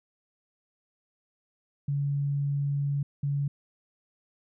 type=tone bursts at uneven times; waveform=sine; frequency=141.8 Hz; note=C#3; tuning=40 cents sharp; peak=-25 dBFS; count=2; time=1.88-3.03 / 3.23-3.48 s; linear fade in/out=5 ms; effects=none